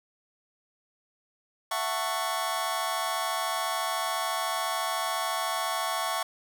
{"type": "chord", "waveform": "sawtooth", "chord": "F# minor seventh", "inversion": "third", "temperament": "just", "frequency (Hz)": [666, 740, 888, 1110], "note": ["E5", "F#5", "A5", "C#6"], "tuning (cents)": [18, 0, 16, 2], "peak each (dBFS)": [-30, -31, -31, -27], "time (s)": [1.71, 6.23], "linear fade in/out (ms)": 5, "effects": []}